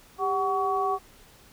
sine tone cluster, 396.1 / 751 / 1128 Hz, G4 / F#5 / C#6, +18 / +26 / +30 cents, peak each -29 / -27 / -27 dBFS, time 0.18-0.99 s, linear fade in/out 50 ms, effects pink hiss -54 dBFS RMS until 1.52 s

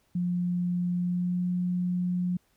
sine tone with pitch glide, 177.1 to 179.05 Hz, F3 to F3, +24 to +43 cents, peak -25 dBFS, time 0.15-2.37 s, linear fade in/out 5 ms, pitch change +19 cents, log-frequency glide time 0.96-1.45 s, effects pink hiss -69 dBFS RMS until 2.56 s

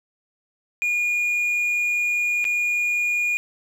triangle tone with dropouts, 2435 Hz, D#7, 38 cents flat, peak -18 dBFS, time 0.82-3.37 s, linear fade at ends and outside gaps 0 ms, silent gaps 2.443-2.451 s, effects 9-bit

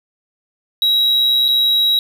triangle tone with dropouts, 3857 Hz, B7, 42 cents flat, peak -10 dBFS, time 0.82-1.99 s, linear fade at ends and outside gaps 1 ms, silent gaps 1.482-1.486 s, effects 8-bit

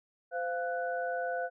sine tone cluster, 515 / 695 / 1487 Hz, C5 / F5 / F#6, -28 / -9 / +8 cents, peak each -35 / -34 / -38 dBFS, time 0.31-1.5 s, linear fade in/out 50 ms, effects none

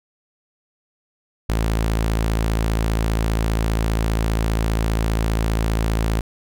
sawtooth tone, 55 Hz, A1, in tune, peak -14 dBFS, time 1.49-6.21 s, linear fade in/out 5 ms, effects none

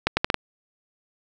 accelerating click train, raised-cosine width 0.3 ms, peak -3 dBFS, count 5, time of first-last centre 0.07-0.343 s, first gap 100 ms, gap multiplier 0.75, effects none

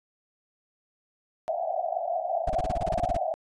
white band-pass noise, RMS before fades -29 dBFS, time 1.48-3.34 s, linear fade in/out 0 ms, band 630 to 740 Hz, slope 96 dB/octave
brown noise bursts, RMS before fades -29 dBFS, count 13, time 2.47-3.17 s, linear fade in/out 5 ms, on 28 ms, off 28 ms
effects resampled to 22050 Hz

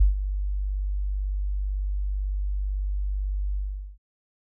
sine tone with ADSR envelope, 49 Hz, G1, in tune, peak -12 dBFS, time 0-3.98 s, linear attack 10 ms, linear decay 130 ms, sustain -12 dB, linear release 420 ms, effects none

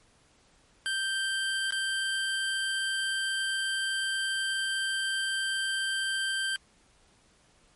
25% pulse tone with dropouts, 1568 Hz, G6, in tune, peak -24 dBFS, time 0.86-6.56 s, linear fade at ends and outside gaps 0 ms, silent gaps 1.707-1.723 s, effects pink hiss -63 dBFS RMS until 7.75 s + MP3 48 kbps

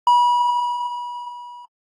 triangle tone with level ramp, 970 Hz, B5, 31 cents flat, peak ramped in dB -8 to -35 dBFS, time 0.07-1.65 s, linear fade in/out 2 ms, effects AAC 32 kbps

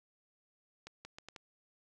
accelerating click train, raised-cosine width 0.2 ms, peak -30 dBFS, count 5, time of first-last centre 0.87-1.362 s, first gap 180 ms, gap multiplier 0.75, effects none

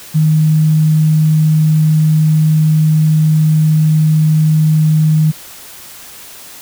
sine tone, 155.56 Hz, D#3, in tune, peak -7 dBFS, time 0.14-5.32 s, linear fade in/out 20 ms, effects white hiss -34 dBFS RMS until 6.61 s

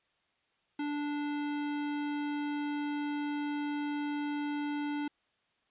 square tone, 292.6 Hz, D4, 6 cents flat, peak -33 dBFS, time 0.79-5.08 s, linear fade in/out 5 ms, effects white hiss -74 dBFS RMS until 5.7 s + resampled to 8000 Hz

